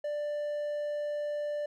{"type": "tone", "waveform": "triangle", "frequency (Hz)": 590, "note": "D5", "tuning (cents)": 8, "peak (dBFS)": -29, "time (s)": [0.04, 1.66], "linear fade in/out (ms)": 5, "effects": []}